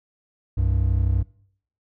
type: tone pair together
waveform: triangle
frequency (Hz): 64.5 / 96.5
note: C2 / G2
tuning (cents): -24 / -27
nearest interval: perfect fifth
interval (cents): 697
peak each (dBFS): -19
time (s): 0.57-1.23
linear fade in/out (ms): 10
effects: noise-tail reverb RT60 0.6 s tail -21 dB re dry